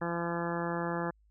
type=harmonic tone; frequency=170.5 Hz; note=F3; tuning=41 cents flat; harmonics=1 / 2 / 3 / 4 / 5 / 6 / 7 / 8 / 9 / 10; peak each=-36 / -37 / -38 / -42 / -40 / -42 / -43 / -44 / -47 / -42 dBFS; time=0.01-1.11 s; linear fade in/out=10 ms; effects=added 52 Hz sine -62 dBFS peak until 1.3 s